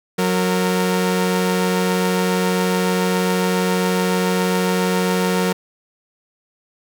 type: tone pair together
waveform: sawtooth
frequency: 183.2 / 461.6 Hz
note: F#3 / A#4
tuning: -17 / -17 cents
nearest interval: octave + major third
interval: 1600 cents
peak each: -14 / -17 dBFS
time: 0.18-5.53 s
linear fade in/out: 10 ms
effects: none